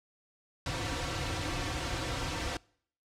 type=noise with comb filter; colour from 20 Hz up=pink; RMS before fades=-34 dBFS; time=0.66-2.57 s; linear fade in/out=2 ms; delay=4.8 ms; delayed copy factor=-1; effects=noise-tail reverb RT60 0.6 s tail -25 dB re dry + low-pass 6000 Hz 12 dB/octave